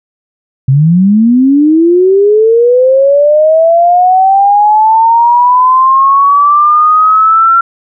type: linear sweep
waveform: sine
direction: up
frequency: 127.7 to 1365 Hz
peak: -3 dBFS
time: 0.68-7.61 s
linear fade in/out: 5 ms
effects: none